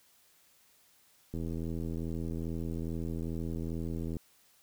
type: click train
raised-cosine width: 3 ms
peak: -25 dBFS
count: 234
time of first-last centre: 1.34-4.168 s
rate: 82.4 Hz
effects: white hiss -65 dBFS RMS until 4.62 s